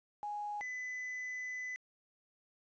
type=tone pair in turn; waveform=sine / triangle; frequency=830 / 2005 Hz; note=G#5 / B6; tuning=-1 / +26 cents; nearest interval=octave + minor third; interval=1527 cents; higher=second; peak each=-37 / -37 dBFS; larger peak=neither; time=0.23-0.61 / 0.61-1.76 s; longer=second; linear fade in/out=0 ms; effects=resampled to 16000 Hz + 11-bit